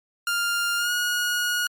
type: tone with pitch glide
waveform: sawtooth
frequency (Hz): 1400 to 1446.9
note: F6 to F#6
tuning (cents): +4 to -39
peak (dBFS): -19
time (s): 0.27-1.67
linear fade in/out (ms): 2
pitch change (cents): +57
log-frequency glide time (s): 0.77-0.91
effects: Opus 48 kbps